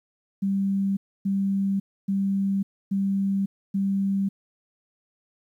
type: tone bursts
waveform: sine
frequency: 196 Hz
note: G3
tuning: in tune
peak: -21 dBFS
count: 5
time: 0.42-4.29 s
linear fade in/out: 10 ms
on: 550 ms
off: 280 ms
effects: 10-bit